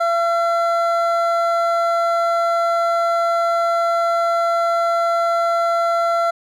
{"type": "tone pair together", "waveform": "triangle", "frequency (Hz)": [678, 1357.6], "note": ["E5", "F6"], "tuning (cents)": [49, -49], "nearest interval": "octave", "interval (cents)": 1202, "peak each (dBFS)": [-15, -18], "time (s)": [0, 6.31], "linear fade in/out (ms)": 10, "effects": []}